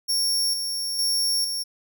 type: tone with tremolo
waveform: sawtooth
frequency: 5500 Hz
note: F8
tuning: 27 cents flat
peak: -18 dBFS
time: 0.08-1.64 s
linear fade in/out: 20 ms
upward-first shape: square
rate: 1.1 Hz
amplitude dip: 45%
effects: none